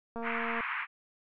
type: click train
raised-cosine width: 1 ms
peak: -26 dBFS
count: 104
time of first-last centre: 0.16-0.606 s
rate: 231 Hz
type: band-pass noise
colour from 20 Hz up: white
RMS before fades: -35 dBFS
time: 0.22-0.87 s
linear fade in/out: 50 ms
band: 960 to 2400 Hz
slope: 48 dB/octave
effects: none